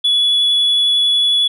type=tone with vibrato; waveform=sine; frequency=3407 Hz; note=G#7; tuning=44 cents sharp; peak=-9 dBFS; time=0.04-1.48 s; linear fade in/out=10 ms; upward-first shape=sine; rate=11 Hz; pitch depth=8 cents each way; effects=tanh soft clip ceiling -9 dBFS